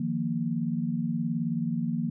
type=chord; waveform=sine; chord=Eb suspended second; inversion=none; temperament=equal; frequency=155.56 / 174.61 / 233.1 Hz; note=Eb3 / F3 / Bb3; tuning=0 / 0 / 0 cents; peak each=-32 / -31 / -29 dBFS; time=0-2.1 s; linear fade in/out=5 ms; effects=none